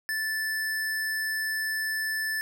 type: tone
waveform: square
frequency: 1755 Hz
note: A6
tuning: 5 cents flat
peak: -28 dBFS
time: 0.09-2.41 s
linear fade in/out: 0 ms
effects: 11-bit